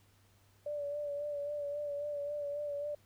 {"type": "tone with vibrato", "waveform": "sine", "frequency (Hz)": 581, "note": "D5", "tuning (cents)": -19, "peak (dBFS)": -35, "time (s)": [0.66, 2.95], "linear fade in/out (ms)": 5, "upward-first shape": "sine", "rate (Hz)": 3.7, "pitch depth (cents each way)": 31, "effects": ["added 99 Hz sine -66 dBFS peak until 3.05 s", "pink hiss -69 dBFS RMS until 3.05 s"]}